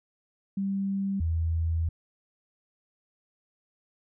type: tone pair in turn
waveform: sine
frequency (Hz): 196 / 82.1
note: G3 / E2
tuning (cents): 0 / -6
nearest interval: octave + minor third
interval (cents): 1506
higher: first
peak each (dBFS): -26 / -24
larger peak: second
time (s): 0.57-1.2 / 1.2-1.89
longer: second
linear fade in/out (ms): 5
effects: none